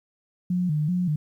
sine tone with vibrato, 164.81 Hz, E3, in tune, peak -21 dBFS, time 0.5-1.16 s, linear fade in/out 5 ms, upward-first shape square, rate 2.6 Hz, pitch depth 150 cents each way, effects 10-bit

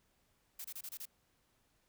blue noise bursts, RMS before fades -45 dBFS, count 6, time 0.59-1.055 s, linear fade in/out 5 ms, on 55 ms, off 27 ms, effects pink hiss -75 dBFS RMS until 1.88 s

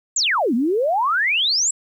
sine exponential two-way sweep, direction down then up, 7902 to 220 to 7902 Hz, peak -16 dBFS, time 0.16-1.71 s, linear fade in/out 5 ms, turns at 0.54 s, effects 9-bit

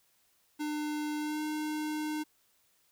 square tone with pitch glide, 300 to 305.2 Hz, D4 to D#4, +37 to -33 cents, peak -33 dBFS, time 0.59-2.24 s, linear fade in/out 20 ms, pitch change +30 cents, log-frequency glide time 1.19-1.41 s, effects white hiss -70 dBFS RMS until 2.91 s

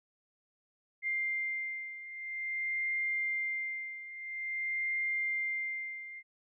sine beating tone pair, 2100 / 2100.49 Hz, C7 / C7, +6 / +6 cents, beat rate 0.49 Hz, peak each -34 / -38 dBFS, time 1.02-6.23 s, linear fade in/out 50 ms, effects none

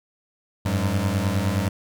25% pulse beating tone pair, 92.5 / 102.2 Hz, F#2 / G#2, 0 / -27 cents, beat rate 9.7 Hz, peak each -20 dBFS, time 0.65-1.69 s, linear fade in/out 10 ms, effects none

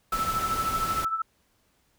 pink noise, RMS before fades -34 dBFS, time 0.12-1.05 s, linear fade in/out 5 ms
sine tone with tremolo, 1318.5 Hz, E6, in tune, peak -22 dBFS, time 0.12-1.22 s, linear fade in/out 5 ms, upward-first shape triangle, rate 13 Hz, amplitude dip 75%
effects pink hiss -68 dBFS RMS until 1.98 s

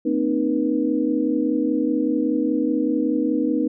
sine tone cluster, 230.3 / 261.5 / 306.5 / 481.1 Hz, A#3 / C4 / D#4 / B4, -21 / -1 / -26 / -45 cents, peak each -27 / -23 / -21 / -27 dBFS, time 0.05-3.68 s, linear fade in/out 10 ms, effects none

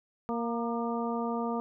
harmonic tone with a mistuned harmonic, 233.1 Hz, A#3, in tune, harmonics 1 / 2 / 3 / 4 / 5, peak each -32 / -35 / -37 / -38 / -39 dBFS, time 0.29-1.6 s, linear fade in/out 0 ms, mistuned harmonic 5, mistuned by +45 cents, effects none

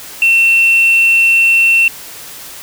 sine tone, 2700 Hz, E7, 41 cents sharp, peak -4 dBFS, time 0.22-1.88 s, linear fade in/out 2 ms, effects tanh soft clip ceiling -5 dBFS + white hiss -31 dBFS RMS until 2.62 s

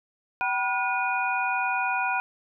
sine tone cluster, 766 / 974 / 1444 / 2460 Hz, G5 / B5 / F#6 / D#7, -40 / -24 / -43 / -20 cents, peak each -29 dBFS, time 0.41-2.2 s, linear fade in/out 0 ms, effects none

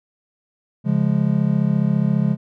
triangle chord, Db major, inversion none, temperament just, 138.59 / 173.24 / 207.9 Hz, Db3 / F3 / Ab3, 0 / -14 / +2 cents, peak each -18 dBFS, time 0.84-2.37 s, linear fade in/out 50 ms, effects none

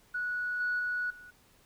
sine tone with level steps, 1468 Hz, F#6, 14 cents flat, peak -30 / -27 / -29 / -48 dBFS, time 0.14-1.31 s, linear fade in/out 10 ms, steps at 0.6 / 0.79 / 1.1 s, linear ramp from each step 5 ms, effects tanh soft clip ceiling -24 dBFS + pink hiss -63 dBFS RMS until 1.65 s

